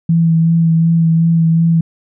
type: tone with vibrato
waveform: sine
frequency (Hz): 164.81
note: E3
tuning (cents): 0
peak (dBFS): -8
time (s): 0.09-1.81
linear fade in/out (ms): 5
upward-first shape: sine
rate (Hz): 2.7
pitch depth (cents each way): 19
effects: none